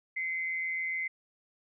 sine tone pair together, 2060 / 2227 Hz, C7 / C#7, -28 / +7 cents, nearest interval minor second, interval 135 cents, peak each -31 / -40 dBFS, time 0.16-1.08 s, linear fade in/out 10 ms, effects none

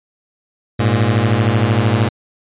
sawtooth beating tone pair, 103.83 / 116.83 Hz, G#2 / A#2, 0 / +4 cents, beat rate 13 Hz, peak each -11 dBFS, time 0.79-2.09 s, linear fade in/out 10 ms, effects resampled to 8000 Hz

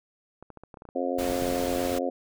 clicks, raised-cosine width 1 ms, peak -30 dBFS, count 9, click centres 0.426 / 0.503 / 0.573 / 0.636 / 0.742 / 0.772 / 0.821 / 0.853 / 0.889 s
harmonic tone, 88.8 Hz, F2, 29 cents sharp, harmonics 3 / 4 / 5 / 6 / 7 / 8, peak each -31 / -34 / -35 / -30 / -36 / -34 dBFS, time 0.95-2.1 s, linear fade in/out 10 ms
pink noise, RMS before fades -35 dBFS, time 1.18-1.99 s, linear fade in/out 10 ms
effects none

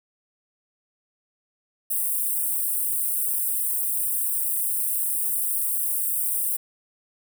white high-pass noise, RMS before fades -25 dBFS, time 1.9-6.57 s, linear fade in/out 10 ms, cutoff 8300 Hz, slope 96 dB/octave, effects none

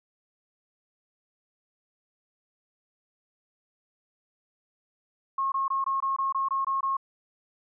sine tone bursts, 1083 Hz, C#6, 41 cents flat, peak -24 dBFS, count 10, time 5.38-6.969 s, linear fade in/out 5 ms, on 140 ms, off 21 ms, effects none

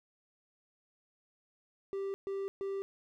triangle tone bursts, 392 Hz, G4, in tune, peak -32 dBFS, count 3, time 1.93-2.82 s, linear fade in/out 0 ms, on 210 ms, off 130 ms, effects none

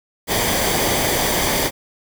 pink noise with comb filter, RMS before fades -19 dBFS, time 0.27-1.71 s, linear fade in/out 50 ms, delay 0.74 ms, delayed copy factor -0.55, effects none

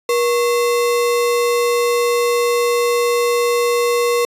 sine tone with sample-and-hold, 478.5 Hz, A#4, 45 cents sharp, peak -13 dBFS, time 0.09-4.25 s, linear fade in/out 2 ms, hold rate 1575 Hz, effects resampled to 32000 Hz

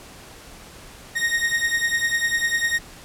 40% pulse beating tone pair, 1858 / 1868 Hz, A#6 / A#6, -6 / +3 cents, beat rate 10 Hz, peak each -22 dBFS, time 1.15-2.79 s, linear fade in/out 20 ms, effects pink hiss -43 dBFS RMS until 3.04 s + low-pass 12000 Hz 12 dB/octave

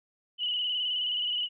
sine tone with vibrato, 2960 Hz, F#7, in tune, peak -27 dBFS, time 0.38-1.49 s, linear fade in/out 50 ms, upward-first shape square, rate 19 Hz, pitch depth 38 cents each way, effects none

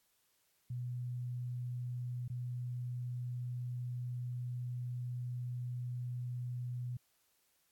sine tone with dropouts, 123.2 Hz, B2, 4 cents flat, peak -37 dBFS, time 0.7-6.97 s, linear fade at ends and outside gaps 5 ms, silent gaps 2.28-2.299 s, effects white hiss -75 dBFS RMS until 7.71 s + AAC 64 kbps

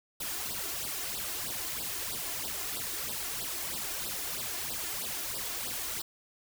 white noise with flanger, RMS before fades -36 dBFS, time 0.2-6.02 s, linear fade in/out 5 ms, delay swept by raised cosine 0.22 to 2.92 ms, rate 3.1 Hz, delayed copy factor +0.9, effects none

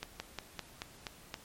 slowing click train, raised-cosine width 0.2 ms, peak -20 dBFS, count 7, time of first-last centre 0.03-1.342 s, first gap 170 ms, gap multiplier 1.1, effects pink hiss -56 dBFS RMS until 1.44 s + MP3 64 kbps

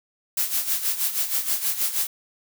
blue noise with tremolo, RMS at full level -22 dBFS, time 0.37-2.07 s, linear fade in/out 2 ms, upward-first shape sine, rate 6.3 Hz, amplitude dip 70%, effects none

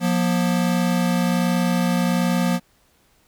square tone pair together, 177.8 / 239.1 Hz, F3 / A#3, +31 / +44 cents, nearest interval perfect fourth, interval 513 cents, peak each -20 / -23 dBFS, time 0-2.6 s, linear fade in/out 50 ms, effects pink hiss -60 dBFS RMS until 3.27 s

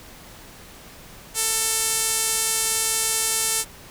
sawtooth tone with band-pass filter, 444.7 Hz, A4, 18 cents sharp, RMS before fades -23 dBFS, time 1.34-3.65 s, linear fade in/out 50 ms, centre 9100 Hz, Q 1.7, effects pink hiss -44 dBFS RMS until 3.9 s

